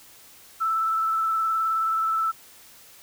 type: tone with vibrato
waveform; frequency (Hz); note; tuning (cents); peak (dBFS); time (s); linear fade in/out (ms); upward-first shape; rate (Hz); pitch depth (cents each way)
sine; 1320; E6; +2; -21; 0.6-2.32; 20; triangle; 19; 25
effects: white hiss -50 dBFS RMS until 3.02 s